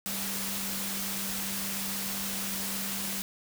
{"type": "tone in noise", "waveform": "sine", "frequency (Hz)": 196, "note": "G3", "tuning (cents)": 0, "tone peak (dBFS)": -39, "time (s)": [0.06, 3.22], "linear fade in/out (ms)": 0, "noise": "white", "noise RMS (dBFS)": -34, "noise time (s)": [0.06, 3.22], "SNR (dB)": -8, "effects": []}